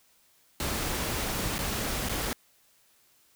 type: noise with dropouts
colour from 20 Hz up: pink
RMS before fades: -31 dBFS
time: 0.6-2.33 s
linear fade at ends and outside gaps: 1 ms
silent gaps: 1.582-1.589 / 2.088-2.094 s
effects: white hiss -64 dBFS RMS until 3.35 s